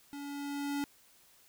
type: tone with level ramp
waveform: square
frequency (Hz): 284.6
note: C#4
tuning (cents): +46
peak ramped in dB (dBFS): -42 to -32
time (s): 0.13-0.84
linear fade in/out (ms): 0
effects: white hiss -63 dBFS RMS until 1.48 s